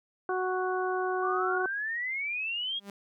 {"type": "harmonic tone", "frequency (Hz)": 370, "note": "F#4", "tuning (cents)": 0, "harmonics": [1, 2, 3, 4], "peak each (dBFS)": [-30, -33, -35, -36], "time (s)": [0.29, 1.66], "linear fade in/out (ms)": 2}
{"type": "exponential sweep", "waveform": "sine", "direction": "up", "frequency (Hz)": [1135, 3322], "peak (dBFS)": -30, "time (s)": [1.22, 2.8], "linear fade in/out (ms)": 20}
{"type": "tone with exponential growth", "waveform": "sawtooth", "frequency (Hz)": 200, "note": "G3", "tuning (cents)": 35, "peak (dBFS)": -33, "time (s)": [2.75, 2.9], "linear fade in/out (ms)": 2, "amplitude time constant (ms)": 32}
{"effects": []}